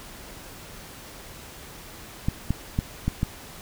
clicks, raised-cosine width 5 ms, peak -10 dBFS, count 5, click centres 2.285 / 2.506 / 2.789 / 3.08 / 3.231 s, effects pink hiss -43 dBFS RMS until 3.61 s

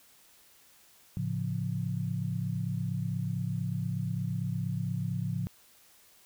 sine chord, A augmented, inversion none, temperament equal, 110 / 138.59 / 174.61 Hz, A2 / C#3 / E#3, 0 / 0 / 0 cents, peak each -34 dBFS, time 1.17-5.47 s, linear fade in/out 0 ms, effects white hiss -60 dBFS RMS until 6.25 s

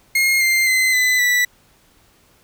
40% pulse tone with pitch steps, 2142 / 2097 / 2052 / 2009 / 1966.5 Hz, C7 / C7 / C7 / B6 / B6, +40 / +3 / -34 / +29 / -8 cents, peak -13 dBFS, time 0.15-1.45 s, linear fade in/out 5 ms, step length 260 ms, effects pink hiss -55 dBFS RMS until 2.43 s

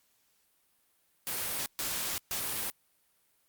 white noise bursts, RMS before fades -34 dBFS, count 3, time 1.27-2.7 s, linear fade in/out 0 ms, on 390 ms, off 130 ms, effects white hiss -71 dBFS RMS until 3.48 s + Opus 48 kbps

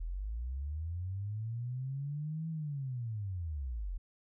sine linear two-way sweep, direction up then down, 38.89 to 163.5 to 38.89 Hz, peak -35 dBFS, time 0-3.98 s, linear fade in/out 10 ms, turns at 2.49 s, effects none

